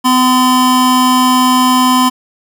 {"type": "tone pair together", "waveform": "square", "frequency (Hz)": [253.4, 1022], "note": ["B3", "C6"], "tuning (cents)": [45, -41], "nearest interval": "2 octaves", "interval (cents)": 2414, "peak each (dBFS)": -11, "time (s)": [0.04, 2.1], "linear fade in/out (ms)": 20, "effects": []}